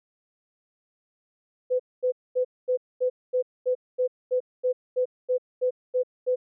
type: tone bursts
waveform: sine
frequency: 504 Hz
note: B4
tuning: 35 cents sharp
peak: -20 dBFS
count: 15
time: 1.7-6.36 s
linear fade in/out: 20 ms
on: 96 ms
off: 230 ms
effects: none